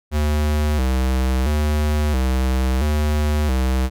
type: tone with vibrato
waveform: square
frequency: 69.7 Hz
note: C#2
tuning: 10 cents sharp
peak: -17 dBFS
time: 0.11-3.9 s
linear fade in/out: 50 ms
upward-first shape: square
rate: 0.74 Hz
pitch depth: 130 cents each way
effects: none